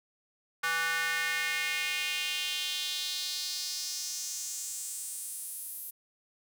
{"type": "tone with high-pass filter sweep", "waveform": "square", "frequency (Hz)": 164.81, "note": "E3", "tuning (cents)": 0, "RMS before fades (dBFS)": -34, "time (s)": [0.63, 5.91], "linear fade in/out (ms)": 10, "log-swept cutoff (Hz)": [1400, 12000], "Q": 2.9, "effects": []}